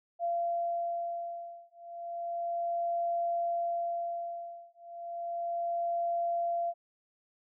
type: beating tone pair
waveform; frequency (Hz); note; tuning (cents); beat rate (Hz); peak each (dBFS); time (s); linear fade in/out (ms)
sine; 686 / 686.33; F5 / F5; -31 / -30; 0.33; -34 / -34; 0.19-6.74; 50
effects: none